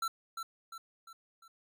square tone with echo, 1342 Hz, E6, 31 cents sharp, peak -32 dBFS, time 0.02-0.08 s, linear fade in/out 5 ms, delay 350 ms, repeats 4, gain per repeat -6 dB, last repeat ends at 1.48 s, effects none

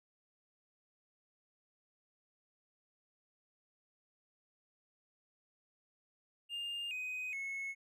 triangle tone with pitch steps, 2811 / 2507 / 2189 Hz, F7 / D#7 / C#7, +11 / +12 / -22 cents, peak -36 dBFS, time 6.49-7.75 s, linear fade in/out 50 ms, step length 420 ms, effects tanh soft clip ceiling -32 dBFS

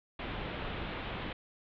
pink low-pass noise, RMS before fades -39 dBFS, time 0.19-1.33 s, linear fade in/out 5 ms, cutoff 3600 Hz, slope 48 dB/octave, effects none

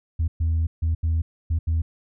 sine tone bursts at uneven times, 81.2 Hz, E2, 26 cents flat, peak -17 dBFS, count 6, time 0.19-0.28 / 0.4-0.67 / 0.82-0.95 / 1.03-1.22 / 1.5-1.59 / 1.67-1.82 s, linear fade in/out 10 ms, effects tanh soft clip ceiling -17 dBFS

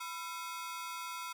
sawtooth ring-modulated tone, 1174.7 Hz, D6, in tune, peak -33 dBFS, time 0-1.33 s, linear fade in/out 10 ms, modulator 180 Hz, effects none

